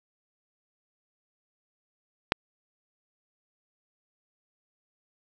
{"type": "click", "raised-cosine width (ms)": 0.3, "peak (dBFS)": -4, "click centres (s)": 2.321, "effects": []}